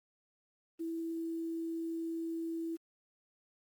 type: tone with quantisation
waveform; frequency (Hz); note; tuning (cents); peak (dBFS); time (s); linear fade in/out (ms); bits
sine; 329.6; E4; 0; -35; 0.79-2.77; 20; 10
effects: Opus 24 kbps